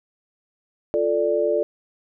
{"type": "chord", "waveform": "sine", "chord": "D minor", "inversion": "first", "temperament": "equal", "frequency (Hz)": [349.2, 440, 587.3], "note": ["F4", "A4", "D5"], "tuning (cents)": [0, 0, 0], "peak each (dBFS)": [-25, -22, -21], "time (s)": [0.94, 1.63], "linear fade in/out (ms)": 0, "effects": []}